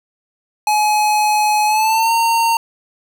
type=tone with pitch glide; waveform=square; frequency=846 to 917.3 Hz; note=G#5 to A#5; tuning=+32 to -28 cents; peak=-13 dBFS; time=0.67-2.57 s; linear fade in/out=2 ms; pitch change=+140 cents; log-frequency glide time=1.66-2.12 s; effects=none